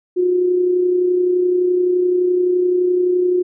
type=tone with amplitude modulation; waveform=sine; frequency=360.5 Hz; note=F#4; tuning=45 cents flat; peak=-11 dBFS; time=0.16-3.43 s; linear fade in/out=20 ms; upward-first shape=sine; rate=31.7 Hz; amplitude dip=40%; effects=none